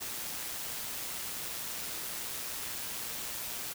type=noise with amplitude modulation; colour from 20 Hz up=white; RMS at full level=-37 dBFS; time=0-3.74 s; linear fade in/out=20 ms; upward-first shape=sine; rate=120 Hz; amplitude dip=35%; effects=none